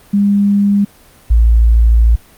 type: tone pair in turn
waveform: sine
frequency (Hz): 201.9 / 56.66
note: G#3 / A#1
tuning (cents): -49 / -49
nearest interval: octave + minor seventh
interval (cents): 2200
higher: first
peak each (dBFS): -8 / -5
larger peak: second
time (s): 0.13-0.85 / 1.3-2.16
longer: second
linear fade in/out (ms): 10
effects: pink hiss -44 dBFS RMS until 2.37 s + Opus 32 kbps